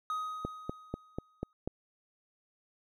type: tone with exponential decay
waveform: triangle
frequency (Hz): 1255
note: D#6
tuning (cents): +15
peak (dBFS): -29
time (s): 0.1-1.53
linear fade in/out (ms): 1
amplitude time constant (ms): 310
type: click train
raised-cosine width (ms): 2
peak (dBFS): -20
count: 6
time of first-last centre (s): 0.45-1.675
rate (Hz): 4.08
effects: none